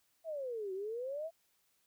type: exponential two-way sweep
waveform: sine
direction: down then up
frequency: 673 to 370 to 673 Hz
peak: -37 dBFS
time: 0.24-1.31 s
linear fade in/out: 50 ms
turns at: 0.73 s
effects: white hiss -75 dBFS RMS until 1.86 s